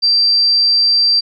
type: tone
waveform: sine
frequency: 4699 Hz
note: D8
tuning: in tune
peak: -9 dBFS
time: 0.02-1.21 s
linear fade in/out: 20 ms
effects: none